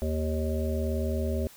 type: harmonic tone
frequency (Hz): 78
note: D#2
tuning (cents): +5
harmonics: 1 / 3 / 5 / 7 / 8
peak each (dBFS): -28 / -33 / -35 / -36 / -37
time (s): 0.02-1.47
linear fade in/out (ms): 0
effects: white hiss -52 dBFS RMS until 1.56 s